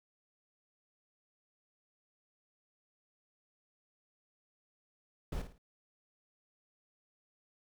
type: noise with echo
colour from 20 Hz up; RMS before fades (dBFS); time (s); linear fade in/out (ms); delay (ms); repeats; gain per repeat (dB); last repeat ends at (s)
brown; -37; 5.32-5.42; 5; 54; 3; -9; 5.582
effects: none